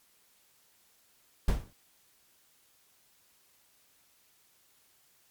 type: noise with exponential decay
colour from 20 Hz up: brown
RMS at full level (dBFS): -21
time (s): 1.48-1.73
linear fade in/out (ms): 5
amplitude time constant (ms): 53
effects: white hiss -66 dBFS RMS until 5.3 s + MP3 96 kbps